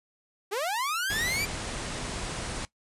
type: linear sweep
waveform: sawtooth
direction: up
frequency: 370 to 2395 Hz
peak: -24 dBFS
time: 0.51-1.46 s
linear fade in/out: 20 ms
type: low-pass noise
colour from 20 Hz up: pink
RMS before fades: -35 dBFS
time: 1.1-2.65 s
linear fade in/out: 0 ms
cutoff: 10000 Hz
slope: 96 dB/octave
effects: noise-tail reverb RT60 0.1 s tail -18 dB re dry + resampled to 32000 Hz